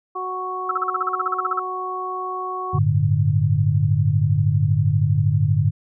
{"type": "harmonic tone", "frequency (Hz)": 369.8, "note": "F#4", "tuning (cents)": -1, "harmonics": [1, 2, 3], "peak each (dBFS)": [-31, -32, -26], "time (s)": [0.15, 2.79], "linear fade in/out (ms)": 10}
{"type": "tone bursts", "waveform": "sine", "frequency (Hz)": 1318.5, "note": "E6", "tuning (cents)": 0, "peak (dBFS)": -17, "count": 15, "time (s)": [0.69, 1.595], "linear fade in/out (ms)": 5, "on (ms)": 23, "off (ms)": 40}
{"type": "chord", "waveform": "sine", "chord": "G suspended second", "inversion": "none", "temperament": "equal with one note detuned", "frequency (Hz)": [98, 110.57, 146.83], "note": ["G2", "A2", "D3"], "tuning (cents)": [0, 9, 0], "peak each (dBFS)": [-20, -20, -19], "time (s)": [2.73, 5.71], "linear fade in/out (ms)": 20}
{"effects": []}